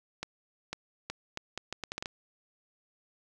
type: accelerating click train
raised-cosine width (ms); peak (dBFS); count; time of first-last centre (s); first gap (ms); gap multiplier
0.2; -18; 11; 0.23-2.058; 500; 0.74
effects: none